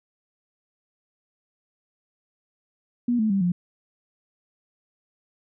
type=tone with pitch steps; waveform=sine; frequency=241.4 / 217.6 / 196.08 / 176.72 Hz; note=B3 / A3 / G3 / F3; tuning=-39 / -19 / +1 / +21 cents; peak=-19 dBFS; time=3.08-3.52 s; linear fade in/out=5 ms; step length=110 ms; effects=none

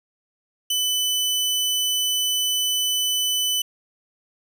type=tone; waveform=sawtooth; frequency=3000 Hz; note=F#7; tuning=23 cents sharp; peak=-17 dBFS; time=0.7-3.62 s; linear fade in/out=5 ms; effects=none

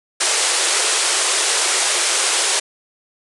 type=band-pass noise; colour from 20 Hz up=white; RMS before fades=-18 dBFS; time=0.2-2.6 s; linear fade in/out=10 ms; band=340 to 10000 Hz; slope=96 dB/octave; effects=none

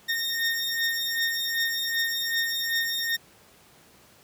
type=beating tone pair; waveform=20% pulse; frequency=1838 / 1840.6 Hz; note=A#6 / A#6; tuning=-25 / -22 cents; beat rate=2.6 Hz; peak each=-24 / -22 dBFS; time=0.08-3.17 s; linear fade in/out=20 ms; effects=pink hiss -55 dBFS RMS until 4.23 s + high-pass 100 Hz 12 dB/octave

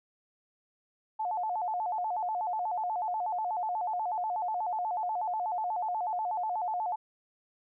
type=tone with vibrato; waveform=sine; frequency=790 Hz; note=G5; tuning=13 cents sharp; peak=-29 dBFS; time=1.19-6.96 s; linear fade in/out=10 ms; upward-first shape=square; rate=8.2 Hz; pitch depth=170 cents each way; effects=none

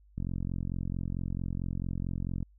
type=click train; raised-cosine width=5 ms; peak=-22 dBFS; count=101; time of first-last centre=0.18-2.427 s; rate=44.5 Hz; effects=added 50 Hz sine -57 dBFS peak until 2.58 s

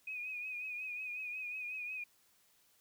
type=tone with vibrato; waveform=sine; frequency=2489 Hz; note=D#7; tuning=in tune; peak=-39 dBFS; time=0.07-2.04 s; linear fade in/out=5 ms; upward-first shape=triangle; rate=5.5 Hz; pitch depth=58 cents each way; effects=white hiss -70 dBFS RMS until 2.8 s

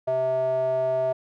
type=tone with band-pass filter; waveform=square; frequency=130 Hz; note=C3; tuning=11 cents flat; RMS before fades=-24 dBFS; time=0.07-1.13 s; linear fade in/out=10 ms; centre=630 Hz; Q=8.3; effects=none

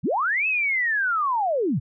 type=linear two-way sweep; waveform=sine; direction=up then down; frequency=95.5 to 2625 to 95.5 Hz; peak=-20 dBFS; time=0.03-1.8 s; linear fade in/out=20 ms; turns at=0.47 s; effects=none

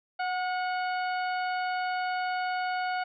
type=harmonic tone with a mistuned harmonic; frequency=735 Hz; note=F#5; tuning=12 cents flat; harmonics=1 / 2 / 3 / 4 / 5 / 6; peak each=-29 / -34 / -40 / -45 / -52 / -46 dBFS; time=0.19-3.04 s; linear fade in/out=10 ms; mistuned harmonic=2; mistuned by=-31 cents; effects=none

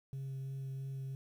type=tone with vibrato; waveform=sine; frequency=134.8 Hz; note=C#3; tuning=48 cents flat; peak=-36 dBFS; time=0.13-1.15 s; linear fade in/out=0 ms; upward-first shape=sine; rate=3 Hz; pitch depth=11 cents each way; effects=tanh soft clip ceiling -38 dBFS + 11-bit

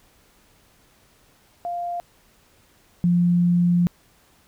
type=tone pair in turn; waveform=sine; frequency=698 / 174.86 Hz; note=F5 / F3; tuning=-1 / +2 cents; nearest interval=2 octaves; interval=2397 cents; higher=first; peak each=-25 / -15 dBFS; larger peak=second; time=1.65-2 / 3.04-3.87 s; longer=second; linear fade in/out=0 ms; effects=pink hiss -58 dBFS RMS until 4.47 s

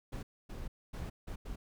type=noise bursts at uneven times; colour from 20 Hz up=brown; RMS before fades=-41 dBFS; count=5; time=0.12-0.23 / 0.49-0.68 / 0.93-1.1 / 1.27-1.36 / 1.45-1.56 s; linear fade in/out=10 ms; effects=none

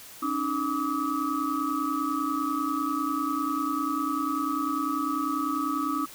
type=tone cluster; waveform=sine; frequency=276.3 / 306.4 / 1154 / 1269 Hz; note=C#4 / D#4 / D6 / D#6; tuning=-6 / -27 / -31 / +34 cents; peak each=-31 dBFS; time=0.22-6.06 s; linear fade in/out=10 ms; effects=white hiss -46 dBFS RMS until 6.14 s

